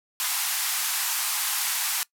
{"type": "band-pass noise", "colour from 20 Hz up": "white", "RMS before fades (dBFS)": -27, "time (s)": [0.2, 2.03], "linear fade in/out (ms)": 0, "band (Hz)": [770, 15000], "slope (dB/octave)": 48, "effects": ["noise-tail reverb RT60 0.1 s tail -21 dB re dry"]}